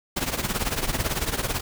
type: noise with tremolo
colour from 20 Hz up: pink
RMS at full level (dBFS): -23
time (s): 0.16-1.61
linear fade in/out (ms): 10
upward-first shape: triangle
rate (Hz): 18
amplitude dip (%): 85
effects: none